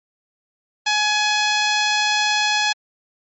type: tone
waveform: 10% pulse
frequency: 842 Hz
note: G#5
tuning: 24 cents sharp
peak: -8 dBFS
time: 0.86-2.73 s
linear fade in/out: 10 ms
effects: MP3 32 kbps